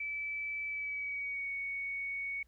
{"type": "tone with pitch glide", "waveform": "sine", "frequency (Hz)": [2309, 2228], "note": ["D7", "C#7"], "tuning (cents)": [-30, 8], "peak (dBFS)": -35, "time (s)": [0, 2.43], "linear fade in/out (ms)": 5, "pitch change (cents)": -62, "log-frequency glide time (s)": [0.67, 1.52], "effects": ["added 60 Hz sine -64 dBFS peak until 2.47 s", "pink hiss -75 dBFS RMS until 2.47 s"]}